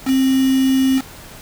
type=tone with quantisation; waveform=sine; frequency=264.6 Hz; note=C4; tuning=20 cents sharp; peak=-12 dBFS; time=0.05-1.02 s; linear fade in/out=50 ms; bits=4; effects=pink hiss -38 dBFS RMS until 1.41 s